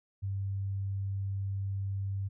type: tone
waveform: sine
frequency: 98 Hz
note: G2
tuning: in tune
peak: -31 dBFS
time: 0.22-2.29 s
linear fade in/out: 20 ms
effects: none